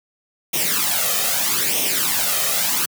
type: noise with flanger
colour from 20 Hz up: white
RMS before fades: -20 dBFS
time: 0.53-2.86 s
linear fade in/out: 10 ms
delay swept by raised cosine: 0.33 to 1.63 ms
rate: 0.79 Hz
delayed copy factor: +0.7
effects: high-pass 150 Hz 12 dB/octave